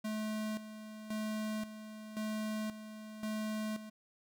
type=tone with tremolo; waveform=square; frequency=215.6 Hz; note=A3; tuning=35 cents flat; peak=-36 dBFS; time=0.04-3.9 s; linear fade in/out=10 ms; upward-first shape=square; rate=0.94 Hz; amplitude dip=70%; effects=none